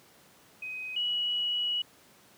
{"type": "tone pair in turn", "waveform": "sine", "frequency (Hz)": [2515, 2926], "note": ["D#7", "F#7"], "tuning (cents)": [18, -20], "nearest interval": "minor third", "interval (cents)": 262, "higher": "second", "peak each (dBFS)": [-35, -27], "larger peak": "second", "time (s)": [[0.62, 0.96], [0.96, 1.82]], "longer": "second", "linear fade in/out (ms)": 5, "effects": ["pink hiss -58 dBFS RMS until 2.37 s", "high-pass 150 Hz 12 dB/octave"]}